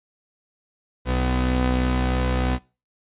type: tone pair together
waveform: sawtooth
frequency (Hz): 63.08 / 251.5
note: B1 / B3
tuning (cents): +37 / +32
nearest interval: 2 octaves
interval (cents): 2395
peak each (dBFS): -17 / -21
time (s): 1.05-2.59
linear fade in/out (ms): 50
effects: noise-tail reverb RT60 0.3 s tail -21 dB re dry + resampled to 8000 Hz